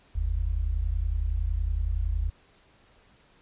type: tone pair together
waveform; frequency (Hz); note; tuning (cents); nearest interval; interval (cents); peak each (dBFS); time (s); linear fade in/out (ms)
sine; 45.22 / 76; F#1 / D#2; -39 / -40; major sixth; 899; -26 / -28; 0.15-2.3; 10
effects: pink hiss -60 dBFS RMS until 3.41 s + resampled to 8000 Hz